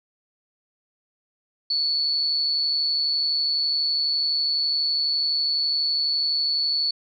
sine tone with amplitude modulation, 4435 Hz, C#8, in tune, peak -18 dBFS, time 1.7-6.91 s, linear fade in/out 5 ms, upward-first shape sine, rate 152 Hz, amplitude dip 50%, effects none

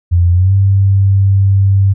sine tone with pitch glide, 87.2 to 97.88 Hz, F2 to G2, -2 to -2 cents, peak -6 dBFS, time 0.11-1.94 s, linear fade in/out 20 ms, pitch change +200 cents, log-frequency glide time 0.32-0.53 s, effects none

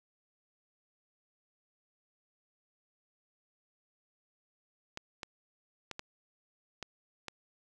clicks, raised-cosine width 0.2 ms, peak -22 dBFS, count 6, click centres 4.974 / 5.232 / 5.913 / 5.994 / 6.827 / 7.283 s, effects none

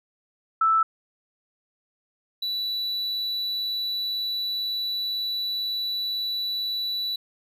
sine / triangle tone pair in turn, 1318.5 / 3951 Hz, E6 / B7, 0 / 0 cents, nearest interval octave + perfect fifth, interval 1900 cents, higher second, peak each -17 / -24 dBFS, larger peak first, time 0.61-0.83 / 2.42-7.16 s, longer second, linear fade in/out 5 ms, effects none

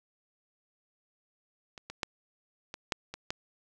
clicks, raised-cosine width 0.2 ms, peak -27 / -23 / -13 / -22 / -11 / -22 / -15 dBFS, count 7, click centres 1.778 / 1.9 / 2.032 / 2.741 / 2.922 / 3.14 / 3.305 s, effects none

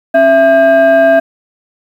sine tone with frequency modulation, 664 Hz, E5, 12 cents sharp, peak -3 dBFS, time 0.14-1.2 s, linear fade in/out 10 ms, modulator 936 Hz, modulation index 0.6, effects tanh soft clip ceiling 0 dBFS + 7-bit

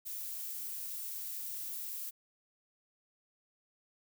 violet noise, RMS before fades -41 dBFS, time 0.05-2.11 s, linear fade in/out 20 ms, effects none

